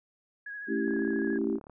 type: tone with vibrato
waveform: sine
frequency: 1662 Hz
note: G#6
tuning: 1 cent sharp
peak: -37 dBFS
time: 0.46-1.38 s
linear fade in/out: 5 ms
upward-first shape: sine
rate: 13 Hz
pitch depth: 30 cents each way
type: chord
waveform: sine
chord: A dominant seventh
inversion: none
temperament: equal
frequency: 220 / 277.2 / 329.6 / 392 Hz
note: A3 / C#4 / E4 / G4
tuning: 0 / 0 / 0 / 0 cents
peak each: -32 dBFS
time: 0.67-1.6 s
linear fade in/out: 50 ms
type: click train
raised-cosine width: 1 ms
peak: -35 dBFS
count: 30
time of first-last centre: 0.88-1.697 s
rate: 35.5 Hz
effects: none